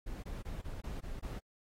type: noise bursts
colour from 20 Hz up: brown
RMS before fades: -41 dBFS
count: 7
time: 0.06-1.394 s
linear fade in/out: 10 ms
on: 170 ms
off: 24 ms
effects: AAC 48 kbps